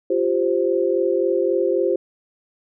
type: chord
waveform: sine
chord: F suspended second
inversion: none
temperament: just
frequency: 349.2 / 392.9 / 523.8 Hz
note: F4 / G4 / C5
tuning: 0 / +4 / +2 cents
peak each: -21 dBFS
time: 0.1-1.96 s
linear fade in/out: 5 ms
effects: none